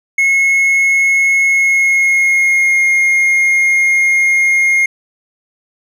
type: tone with pitch glide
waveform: triangle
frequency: 2176 to 2136 Hz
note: C#7 to C7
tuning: -33 to +35 cents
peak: -7 dBFS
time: 0.18-4.86 s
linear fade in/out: 5 ms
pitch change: -32 cents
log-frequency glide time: 1.43-2.84 s
effects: none